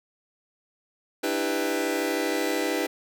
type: chord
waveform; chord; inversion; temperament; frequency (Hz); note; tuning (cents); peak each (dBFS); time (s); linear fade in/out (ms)
sawtooth; E minor seventh; third; just; 296.7 / 329.6 / 395.6 / 494.4; D4 / E4 / G4 / B4; +18 / 0 / +16 / +2; -26; 1.23-2.87; 10
effects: none